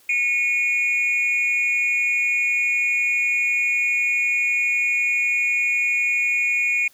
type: tone pair together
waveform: sine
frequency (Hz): 2184 / 2452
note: C#7 / D#7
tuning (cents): -26 / -26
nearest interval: major second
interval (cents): 200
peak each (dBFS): -21 / -17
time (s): 0.09-6.88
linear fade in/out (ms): 5
effects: tanh soft clip ceiling -15 dBFS + white hiss -55 dBFS RMS until 6.93 s